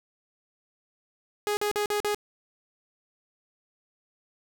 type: tone bursts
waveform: sawtooth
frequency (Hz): 415.3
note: G#4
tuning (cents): 0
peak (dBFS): -21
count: 5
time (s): 1.47-2.146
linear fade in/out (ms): 0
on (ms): 100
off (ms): 44
effects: none